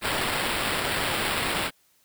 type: noise with sample-and-hold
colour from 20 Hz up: white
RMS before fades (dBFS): -27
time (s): 0.01-1.71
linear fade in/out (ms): 50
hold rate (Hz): 6300
effects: white hiss -64 dBFS RMS until 2.04 s